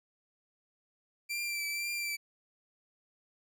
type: tone with vibrato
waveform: sawtooth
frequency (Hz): 2349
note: D7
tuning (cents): 0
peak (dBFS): -30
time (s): 1.29-2.17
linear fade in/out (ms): 20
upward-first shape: triangle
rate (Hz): 2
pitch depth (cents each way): 32
effects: none